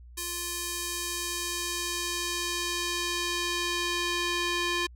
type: tone with band-pass filter sweep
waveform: square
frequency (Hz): 349.2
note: F4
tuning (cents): 0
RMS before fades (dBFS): -31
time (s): 0.17-4.87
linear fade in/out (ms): 10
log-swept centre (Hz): 10000 to 3100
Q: 0.77
effects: added 60 Hz sine -46 dBFS peak until 4.95 s